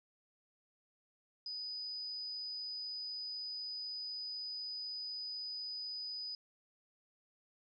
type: tone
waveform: sine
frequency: 4978 Hz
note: D#8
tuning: in tune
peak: -40 dBFS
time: 1.46-6.35 s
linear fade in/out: 2 ms
effects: none